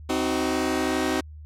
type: chord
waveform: sawtooth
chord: C diminished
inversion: none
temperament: just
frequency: 261.6 / 314 / 376.7 Hz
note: C4 / Eb4 / Gb4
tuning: 0 / +16 / +31 cents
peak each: -23 / -23 / -24 dBFS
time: 0.09-1.21 s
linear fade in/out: 10 ms
effects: added 76 Hz sine -39 dBFS peak until 1.45 s + low-pass 11000 Hz 12 dB/octave